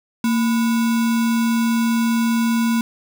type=tone with sample-and-hold; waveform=sine; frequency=230 Hz; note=A#3; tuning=23 cents flat; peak=-15 dBFS; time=0.24-2.81 s; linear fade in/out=2 ms; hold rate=1225 Hz; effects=none